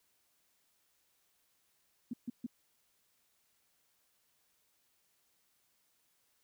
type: tone bursts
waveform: sine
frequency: 240 Hz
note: B3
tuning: 49 cents flat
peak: -35 dBFS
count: 3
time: 2.11-2.465 s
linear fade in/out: 5 ms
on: 25 ms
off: 140 ms
effects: white hiss -75 dBFS RMS until 6.43 s